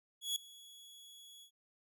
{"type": "tone with ADSR envelope", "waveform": "sawtooth", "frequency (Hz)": 3363, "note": "G#7", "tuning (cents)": 21, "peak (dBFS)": -29, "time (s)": [0.21, 1.51], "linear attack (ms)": 150, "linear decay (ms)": 3, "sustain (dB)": -22, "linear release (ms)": 87, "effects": []}